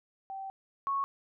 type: tone pair in turn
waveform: sine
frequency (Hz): 775 / 1103.6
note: G5 / C#6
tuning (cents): -20 / -8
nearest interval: tritone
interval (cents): 612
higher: second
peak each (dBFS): -37 / -28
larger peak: second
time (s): 0.3-0.5 / 0.87-1.04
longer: first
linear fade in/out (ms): 0
effects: none